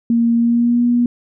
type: tone with pitch glide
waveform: sine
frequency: 233.1 to 240.9 Hz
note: A#3 to B3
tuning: 0 to -43 cents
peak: -11 dBFS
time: 0.1-1.06 s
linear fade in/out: 2 ms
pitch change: +57 cents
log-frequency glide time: 0.36-0.84 s
effects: none